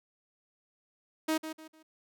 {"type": "tone with echo", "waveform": "sawtooth", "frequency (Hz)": 315.3, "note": "D#4", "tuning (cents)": 23, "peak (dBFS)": -23, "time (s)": [1.28, 1.38], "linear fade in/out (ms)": 10, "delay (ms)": 150, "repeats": 3, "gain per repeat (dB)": -10, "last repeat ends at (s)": 1.83, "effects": []}